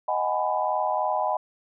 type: chord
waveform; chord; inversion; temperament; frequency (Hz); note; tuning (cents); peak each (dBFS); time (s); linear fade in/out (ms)
sine; G# minor seventh; second; just; 623 / 747.5 / 830.6 / 996.7; D#5 / F#5 / G#5 / B5; +2 / +17 / 0 / +16; -28; 0.08-1.37; 5
effects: none